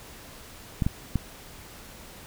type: clicks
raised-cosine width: 5 ms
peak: -11 dBFS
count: 3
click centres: 0.822 / 0.865 / 1.157 s
effects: pink hiss -46 dBFS RMS until 2.26 s